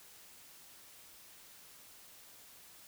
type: silence
effects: white hiss -57 dBFS RMS until 2.87 s